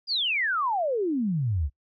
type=exponential sweep; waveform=sine; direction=down; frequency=4978 to 64.8 Hz; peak=-23 dBFS; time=0.07-1.7 s; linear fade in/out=50 ms; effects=noise-tail reverb RT60 0.1 s tail -24 dB re dry